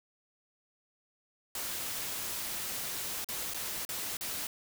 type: noise with dropouts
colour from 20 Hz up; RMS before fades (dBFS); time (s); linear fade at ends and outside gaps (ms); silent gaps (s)
white; -37; 1.55-4.47; 2; 3.245-3.287 / 3.537-3.544 / 3.851-3.89 / 4.17-4.209
effects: none